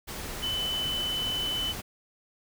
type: tone in noise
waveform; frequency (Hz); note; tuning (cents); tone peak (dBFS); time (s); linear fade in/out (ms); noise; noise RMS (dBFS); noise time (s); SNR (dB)
sine; 3015; F#7; +32; -28; 0.42-1.73; 20; pink; -37; 0.07-1.82; +6
effects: none

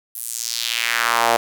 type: tone with high-pass filter sweep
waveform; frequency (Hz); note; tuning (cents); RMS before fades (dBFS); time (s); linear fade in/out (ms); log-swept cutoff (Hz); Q
sawtooth; 116.9; A#2; +5; -21; 0.15-1.37; 5; 12000 to 620; 2.1
effects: none

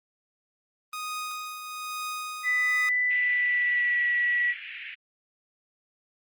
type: tone with tremolo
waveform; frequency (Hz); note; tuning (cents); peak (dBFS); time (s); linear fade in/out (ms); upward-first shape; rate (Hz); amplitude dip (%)
sawtooth; 1244.5; D#6; 0; -27; 0.93-2.89; 2; triangle; 1.1; 55
type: tone with pitch glide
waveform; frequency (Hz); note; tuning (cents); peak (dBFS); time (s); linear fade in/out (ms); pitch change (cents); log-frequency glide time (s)
sine; 1989 to 1939.1; B6 to B6; +12 to -32; -22; 2.43-4.55; 50; -44; 3.04-4.05
type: band-pass noise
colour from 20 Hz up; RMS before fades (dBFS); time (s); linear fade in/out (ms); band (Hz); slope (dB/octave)
white; -40; 3.1-4.95; 10; 1800 to 2700; 48
effects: Opus 24 kbps

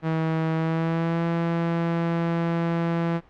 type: tone with pitch glide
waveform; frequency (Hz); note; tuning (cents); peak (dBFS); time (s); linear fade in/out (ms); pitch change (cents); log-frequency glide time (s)
sawtooth; 160.8 to 168.02; E3 to E3; -43 to +33; -18; 0.02-3.21; 50; +76; 0.54-1.24
effects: pink hiss -55 dBFS RMS until 3.29 s + low-pass 2000 Hz 12 dB/octave

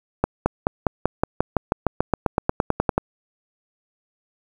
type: accelerating click train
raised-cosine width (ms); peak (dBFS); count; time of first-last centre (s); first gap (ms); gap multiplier
1; -3; 20; 0.24-2.98; 220; 0.95
effects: 7-bit

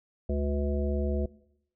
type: harmonic tone with a mistuned harmonic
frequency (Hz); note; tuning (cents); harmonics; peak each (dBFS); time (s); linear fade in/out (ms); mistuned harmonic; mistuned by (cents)
71.4; D2; -48; 1 / 3 / 5 / 7 / 9; -28 / -33 / -35 / -36 / -38; 0.29-1.26; 5; 5; +30
effects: noise-tail reverb RT60 0.8 s tail -21 dB re dry

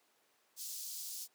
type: high-pass noise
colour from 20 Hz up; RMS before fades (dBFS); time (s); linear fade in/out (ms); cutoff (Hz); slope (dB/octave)
pink; -44; 0.56-1.28; 50; 4700; 24
effects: pink hiss -72 dBFS RMS until 1.34 s + high-pass 400 Hz 12 dB/octave

